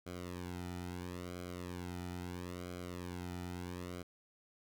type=tone with flanger; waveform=sawtooth; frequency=89.1 Hz; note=F2; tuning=35 cents sharp; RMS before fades=-44 dBFS; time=0.06-4.03 s; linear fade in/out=10 ms; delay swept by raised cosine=1.1 to 1.85 ms; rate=0.75 Hz; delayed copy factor=-0.9; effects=none